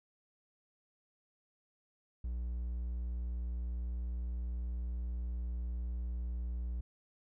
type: tone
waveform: triangle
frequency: 59.9 Hz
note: A#1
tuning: 48 cents sharp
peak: -33 dBFS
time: 2.24-6.81 s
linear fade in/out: 5 ms
effects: none